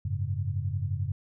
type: chord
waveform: sine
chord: F# suspended second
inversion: none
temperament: equal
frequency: 92.5 / 103.83 / 138.59 Hz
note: F#2 / G#2 / C#3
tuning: 0 / 0 / 0 cents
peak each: -31 / -31 / -34 dBFS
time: 0.05-1.12 s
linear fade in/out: 5 ms
effects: none